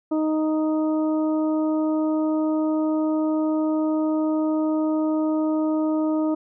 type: harmonic tone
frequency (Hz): 311.1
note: D#4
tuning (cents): 0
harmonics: 1 / 2 / 3 / 4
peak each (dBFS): -20 / -28 / -35 / -37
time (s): 0.11-6.35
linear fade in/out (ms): 10
effects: none